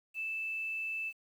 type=tone with quantisation; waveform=sine; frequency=2637 Hz; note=E7; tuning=in tune; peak=-34 dBFS; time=0.14-1.13 s; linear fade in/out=50 ms; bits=10; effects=none